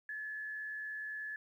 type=tone with frequency modulation; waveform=sine; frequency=1718 Hz; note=A6; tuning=42 cents flat; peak=-39 dBFS; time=0.09-1.36 s; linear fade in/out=2 ms; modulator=90.3 Hz; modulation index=0.43; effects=12-bit